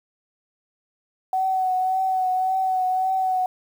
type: tone with vibrato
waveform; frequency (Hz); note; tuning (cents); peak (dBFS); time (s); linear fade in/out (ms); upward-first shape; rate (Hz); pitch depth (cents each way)
sine; 750; F#5; +23; -19; 1.33-3.46; 2; triangle; 1.8; 28
effects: 8-bit